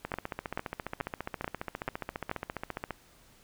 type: two click trains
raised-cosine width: 0.5 ms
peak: -19 / -16 dBFS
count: 43 / 6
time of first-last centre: 0.05-2.907 / 0.14-2.314 s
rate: 14.7 / 2.3 Hz
effects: pink hiss -60 dBFS RMS until 3.43 s